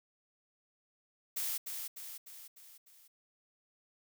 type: noise with echo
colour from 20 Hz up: blue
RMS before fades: -36 dBFS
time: 1.36-1.58 s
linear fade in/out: 10 ms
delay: 300 ms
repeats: 5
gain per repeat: -5 dB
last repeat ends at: 3.08 s
effects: none